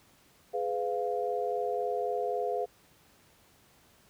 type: chord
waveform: sine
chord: F diminished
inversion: first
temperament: just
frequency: 419.1 / 502.9 / 698.5 Hz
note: Ab4 / Cb5 / F5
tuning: +16 / +31 / 0 cents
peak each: -33 dBFS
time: 0.53-2.66 s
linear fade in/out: 20 ms
effects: pink hiss -62 dBFS RMS until 4.09 s + high-pass 60 Hz 12 dB/octave